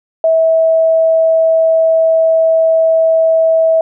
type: tone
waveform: sine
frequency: 649 Hz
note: E5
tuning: 27 cents flat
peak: -7 dBFS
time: 0.24-3.81 s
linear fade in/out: 2 ms
effects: none